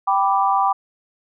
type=chord; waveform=sine; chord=G major; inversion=none; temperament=equal; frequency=784 / 987.8 / 1174.7 Hz; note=G5 / B5 / D6; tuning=0 / 0 / 0 cents; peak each=-18 / -20 / -20 dBFS; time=0.07-0.73 s; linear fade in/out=10 ms; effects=none